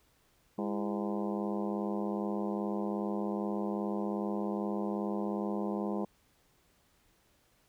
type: harmonic tone with a mistuned harmonic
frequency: 102.5 Hz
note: G#2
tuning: 22 cents flat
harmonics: 2 / 3 / 4 / 5 / 6 / 7 / 8 / 9 / 10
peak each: -34 / -38 / -40 / -42 / -44 / -45 / -46 / -47 / -48 dBFS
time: 0.58-6.05 s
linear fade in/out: 5 ms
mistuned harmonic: 3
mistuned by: +140 cents
effects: pink hiss -69 dBFS RMS until 7.68 s